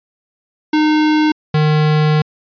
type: tone pair in turn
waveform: square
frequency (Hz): 306.4 / 152.91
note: D#4 / D#3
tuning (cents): -27 / -30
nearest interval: octave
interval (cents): 1203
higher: first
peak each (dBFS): -11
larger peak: neither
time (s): 0.73-1.32 / 1.54-2.22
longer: second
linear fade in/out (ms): 5
effects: resampled to 11025 Hz